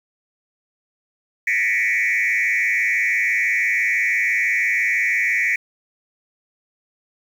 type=tone with frequency modulation; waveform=sine; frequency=2098 Hz; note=C7; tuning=4 cents sharp; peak=-15 dBFS; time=1.47-5.56 s; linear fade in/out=5 ms; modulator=106 Hz; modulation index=2.5; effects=tanh soft clip ceiling -13 dBFS + 7-bit